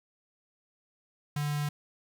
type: tone with notch filter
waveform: square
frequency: 146.8 Hz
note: D3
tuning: in tune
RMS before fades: -31 dBFS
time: 1.36-1.69 s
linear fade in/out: 5 ms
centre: 400 Hz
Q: 0.86
effects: 10-bit